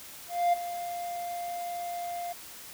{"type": "tone with ADSR envelope", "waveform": "triangle", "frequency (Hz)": 698.5, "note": "F5", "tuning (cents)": 0, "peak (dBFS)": -18, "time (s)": [0.28, 2.33], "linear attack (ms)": 250, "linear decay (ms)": 13, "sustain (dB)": -13, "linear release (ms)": 11, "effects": ["white hiss -46 dBFS RMS until 2.73 s"]}